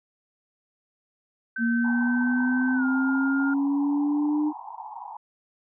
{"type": "tone with pitch glide", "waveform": "sine", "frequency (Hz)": [1540, 1412.2], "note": ["G6", "F6"], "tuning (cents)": [-31, 19], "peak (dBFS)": -28, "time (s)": [1.56, 3.54], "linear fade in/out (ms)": 5, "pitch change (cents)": -150, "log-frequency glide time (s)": [2.74, 2.85]}
{"type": "exponential sweep", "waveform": "sine", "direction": "up", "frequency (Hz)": [231.5, 303.7], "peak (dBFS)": -21, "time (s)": [1.58, 4.53], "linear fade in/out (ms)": 50}
{"type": "band-pass noise", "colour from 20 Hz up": "pink", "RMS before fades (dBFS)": -39, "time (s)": [1.84, 5.17], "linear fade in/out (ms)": 5, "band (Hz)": [780, 1000], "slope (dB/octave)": 96}
{"effects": []}